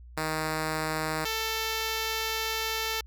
5% pulse tone pair in turn, 156.9 / 443.8 Hz, D#3 / A4, +15 / +15 cents, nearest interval octave + tritone, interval 1800 cents, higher second, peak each -17 dBFS, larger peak neither, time 0.17-1.25 / 1.25-3.01 s, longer second, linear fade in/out 5 ms, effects added 60 Hz sine -45 dBFS peak until 3.06 s

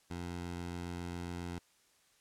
15% pulse tone, 87.31 Hz, F2, in tune, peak -33 dBFS, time 0.1-1.59 s, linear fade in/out 10 ms, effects white hiss -69 dBFS RMS until 2.2 s + low-pass 10000 Hz 12 dB/octave

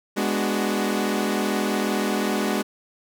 sawtooth chord, G# half-diminished seventh, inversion none, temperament equal with one note detuned, 207.7 / 246.9 / 293.7 / 373 Hz, G#3 / B3 / D4 / F#4, 0 / 0 / 0 / +14 cents, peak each -21 / -25 / -25 / -24 dBFS, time 0.16-2.63 s, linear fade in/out 20 ms, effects none

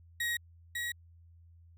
35% pulse tone pair in turn, 1892 / 1907.4 Hz, A#6 / A#6, +25 / +39 cents, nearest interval unison, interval 14 cents, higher second, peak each -29 / -32 dBFS, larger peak first, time 0.2-0.37 / 0.75-0.92 s, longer neither, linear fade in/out 5 ms, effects added 84 Hz sine -55 dBFS peak until 1.77 s

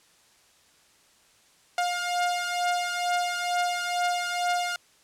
sawtooth beating tone pair, 708 / 710.2 Hz, F5 / F5, +23 / +29 cents, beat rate 2.2 Hz, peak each -23 / -26 dBFS, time 1.78-4.76 s, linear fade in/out 2 ms, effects white hiss -60 dBFS RMS until 5.03 s + low-pass 9000 Hz 12 dB/octave

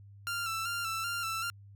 sawtooth tone with vibrato, 1361 Hz, F6, 45 cents flat, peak -29 dBFS, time 0.27-1.5 s, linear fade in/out 0 ms, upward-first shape square, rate 2.6 Hz, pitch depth 39 cents each way, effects added 100 Hz sine -50 dBFS peak until 1.75 s

